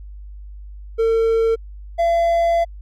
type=tone pair in turn; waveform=triangle; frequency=452.4 / 677.8 Hz; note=A4 / E5; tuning=+48 / +48 cents; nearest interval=perfect fifth; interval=700 cents; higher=second; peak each=-12 dBFS; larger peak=neither; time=0.98-1.56 / 1.98-2.65 s; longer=second; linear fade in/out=20 ms; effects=added 50 Hz sine -33 dBFS peak until 2.81 s